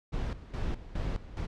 brown noise with tremolo, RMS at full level -32 dBFS, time 0.12-1.47 s, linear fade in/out 20 ms, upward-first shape square, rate 2.4 Hz, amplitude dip 80%, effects low-pass 5000 Hz 12 dB/octave

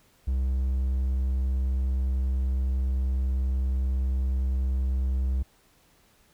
triangle tone, 65.1 Hz, C2, 8 cents flat, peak -21 dBFS, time 0.27-5.43 s, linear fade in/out 10 ms, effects pink hiss -62 dBFS RMS until 6.33 s

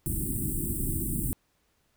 pink band-stop noise, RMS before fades -30 dBFS, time 0.06-1.33 s, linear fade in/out 0 ms, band 360 to 8100 Hz, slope 96 dB/octave, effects pink hiss -71 dBFS RMS until 1.96 s

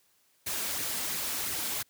white noise with flanger, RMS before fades -33 dBFS, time 0.46-1.83 s, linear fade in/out 10 ms, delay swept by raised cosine 0.45 to 4.55 ms, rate 2.9 Hz, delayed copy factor +0.5, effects white hiss -68 dBFS RMS until 1.89 s + high-pass 60 Hz 12 dB/octave

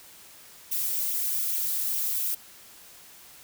violet noise with flanger, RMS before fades -28 dBFS, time 0.71-2.35 s, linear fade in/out 10 ms, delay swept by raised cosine 0.31 to 5.01 ms, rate 2.4 Hz, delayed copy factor +0.95, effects white hiss -50 dBFS RMS until 3.43 s

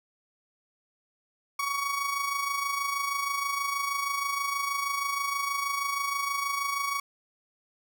30% pulse tone with amplitude modulation, 1125 Hz, C#6, 25 cents sharp, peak -23 dBFS, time 1.59-7 s, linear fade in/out 5 ms, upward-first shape sine, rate 26.3 Hz, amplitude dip 50%, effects none

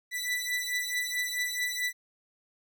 sawtooth beating tone pair, 1975.5 / 1980.1 Hz, B6 / B6, 0 / +4 cents, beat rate 4.6 Hz, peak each -29 / -29 dBFS, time 0.11-1.93 s, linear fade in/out 50 ms, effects none

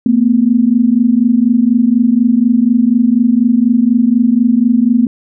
sine tone pair together, 225.9 / 250 Hz, A3 / B3, +46 / +21 cents, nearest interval major second, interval 175 cents, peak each -10 dBFS, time 0.06-5.07 s, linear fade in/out 2 ms, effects none

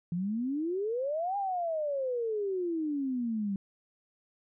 sine exponential two-way sweep, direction up then down, 166.5 to 816 to 192.5 Hz, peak -29 dBFS, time 0.12-3.56 s, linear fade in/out 2 ms, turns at 1.37 s, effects none

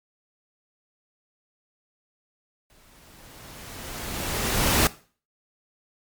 pink noise with exponential growth, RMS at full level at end -18 dBFS, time 2.7-4.87 s, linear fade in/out 0 ms, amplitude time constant 470 ms, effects noise-tail reverb RT60 0.4 s tail -18 dB re dry + MP3 96 kbps

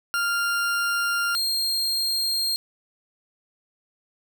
40% pulse tone pair in turn, 1396.9 / 4213 Hz, F6 / C8, 0 / +11 cents, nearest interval octave + perfect fifth, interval 1911 cents, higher second, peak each -21 dBFS, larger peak neither, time 0.14-1.35 / 1.35-2.56 s, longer neither, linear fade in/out 0 ms, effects none

